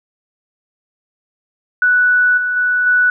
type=tone with level steps; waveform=sine; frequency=1480 Hz; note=F#6; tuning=in tune; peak=-9 / -15 / -12 / -9 dBFS; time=1.82-3.1 s; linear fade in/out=2 ms; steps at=2.37 / 2.56 / 2.86 s; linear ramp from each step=10 ms; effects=none